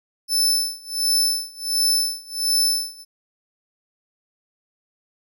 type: tone with tremolo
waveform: sawtooth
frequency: 5274 Hz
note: E8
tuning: in tune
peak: -13 dBFS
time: 0.28-3.05 s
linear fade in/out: 50 ms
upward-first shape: sine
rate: 1.4 Hz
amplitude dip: 95%
effects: none